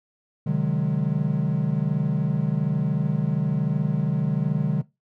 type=chord; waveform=triangle; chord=Ab dominant seventh; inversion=first; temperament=equal with one note detuned; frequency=130.81 / 152.01 / 185 / 207.7 Hz; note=C3 / Eb3 / Gb3 / Ab3; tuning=0 / -40 / 0 / 0 cents; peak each=-26 / -21 / -25 / -27 dBFS; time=0.46-4.82 s; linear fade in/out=10 ms; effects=noise-tail reverb RT60 0.2 s tail -18 dB re dry